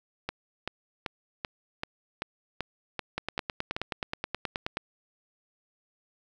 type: two click trains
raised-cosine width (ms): 0.3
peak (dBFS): -14 / -15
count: 16 / 10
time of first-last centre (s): 3.18-4.771 / 0.29-3.765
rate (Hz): 9.43 / 2.59
effects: 9-bit